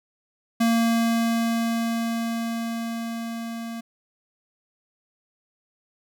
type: tone with level ramp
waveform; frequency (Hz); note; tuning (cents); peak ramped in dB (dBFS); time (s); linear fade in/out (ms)
square; 230; A#3; -23; -18 to -32; 0.6-3.81; 10
effects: none